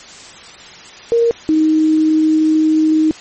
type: tone pair in turn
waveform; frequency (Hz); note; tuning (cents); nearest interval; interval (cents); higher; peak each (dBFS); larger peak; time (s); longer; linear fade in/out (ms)
sine; 466.2 / 313; A#4 / D#4; 0 / +10; perfect fifth; 690; first; -9; neither; 1.12-1.31 / 1.49-3.11; second; 0
effects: white hiss -36 dBFS RMS until 3.2 s + MP3 32 kbps